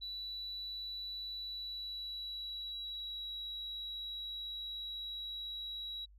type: tone with pitch glide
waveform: sine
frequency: 3951 to 3881 Hz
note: B7 to B7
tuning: 0 to -31 cents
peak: -39 dBFS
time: 0.01-6.06 s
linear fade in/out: 20 ms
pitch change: -31 cents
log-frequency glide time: 1.38-3.31 s
effects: tanh soft clip ceiling -36 dBFS + added 50 Hz sine -57 dBFS peak until 6.18 s